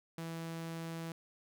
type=tone; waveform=sawtooth; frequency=164.81 Hz; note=E3; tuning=in tune; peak=-36 dBFS; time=0.18-1.12 s; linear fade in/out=2 ms; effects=none